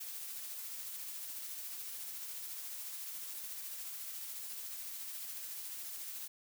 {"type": "noise with tremolo", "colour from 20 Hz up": "blue", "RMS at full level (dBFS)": -43, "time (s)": [0, 6.28], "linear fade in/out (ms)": 10, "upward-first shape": "triangle", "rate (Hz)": 14, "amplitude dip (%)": 30, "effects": []}